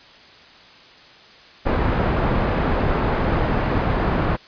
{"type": "low-pass noise", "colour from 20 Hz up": "pink", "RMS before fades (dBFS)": -20, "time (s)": [1.65, 4.37], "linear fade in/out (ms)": 20, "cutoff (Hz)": 1400, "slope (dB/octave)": 12, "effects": ["white hiss -46 dBFS RMS until 4.47 s", "resampled to 11025 Hz"]}